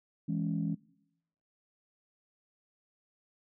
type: chord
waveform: sine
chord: C# minor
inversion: first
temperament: equal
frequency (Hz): 164.81 / 207.7 / 277.2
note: E3 / G#3 / C#4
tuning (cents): 0 / 0 / 0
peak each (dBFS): -32 / -34 / -36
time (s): 0.28-0.75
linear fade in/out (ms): 10
effects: noise-tail reverb RT60 0.8 s tail -21 dB re dry + tanh soft clip ceiling -21 dBFS